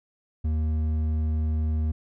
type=tone with hard clipping; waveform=sine; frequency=78 Hz; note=D#2; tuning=5 cents sharp; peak=-24 dBFS; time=0.44-1.92 s; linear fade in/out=10 ms; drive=6 dB; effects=none